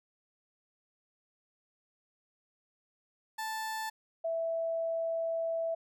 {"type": "tone pair in turn", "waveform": ["30% pulse", "sine"], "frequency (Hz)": [880, 659.3], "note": ["A5", "E5"], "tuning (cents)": [0, 0], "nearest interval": "perfect fourth", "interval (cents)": 500, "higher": "first", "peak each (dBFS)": [-32, -30], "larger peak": "second", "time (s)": [[3.38, 3.9], [4.24, 5.75]], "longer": "second", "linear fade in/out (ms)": 10, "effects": []}